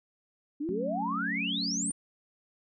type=exponential sweep; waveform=sine; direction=up; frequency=277.2 to 9370 Hz; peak=-30 dBFS; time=0.6-1.92 s; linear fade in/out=10 ms
type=chord; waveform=sine; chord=F# minor; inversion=none; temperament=equal; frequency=185 / 220 / 277.2 Hz; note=F#3 / A3 / C#4; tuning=0 / 0 / 0 cents; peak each=-37 dBFS; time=0.69-1.91 s; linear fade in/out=0 ms
effects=none